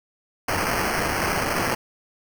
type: noise with sample-and-hold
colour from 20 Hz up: white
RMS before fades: -24 dBFS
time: 0.48-1.75 s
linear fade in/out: 5 ms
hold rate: 3675 Hz
effects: none